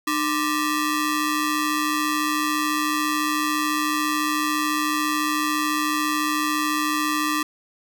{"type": "ring-modulated tone", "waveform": "sawtooth", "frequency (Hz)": 740, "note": "F#5", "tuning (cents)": 0, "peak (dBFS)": -14, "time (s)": [0.07, 7.43], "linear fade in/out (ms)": 5, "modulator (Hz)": 437, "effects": []}